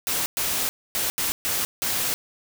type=noise bursts at uneven times; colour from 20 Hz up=white; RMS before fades=-25 dBFS; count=6; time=0.07-0.26 / 0.37-0.69 / 0.95-1.1 / 1.18-1.32 / 1.45-1.65 / 1.82-2.14 s; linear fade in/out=0 ms; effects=none